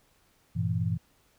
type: chord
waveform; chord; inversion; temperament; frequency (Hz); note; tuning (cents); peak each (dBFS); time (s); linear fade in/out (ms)
sine; E diminished; first; equal; 98 / 116.54 / 164.81; G2 / Bb2 / E3; 0 / 0 / 0; -30; 0.55-0.98; 20
effects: pink hiss -66 dBFS RMS until 1.38 s